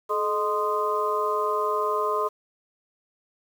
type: tone cluster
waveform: sine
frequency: 427.8 / 618 / 1040 / 1236 Hz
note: A4 / D#5 / C6 / D#6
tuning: -49 / -12 / -11 / -12 cents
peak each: -27 / -31 / -26 / -29 dBFS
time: 0.09-2.29 s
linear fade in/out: 20 ms
effects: 8-bit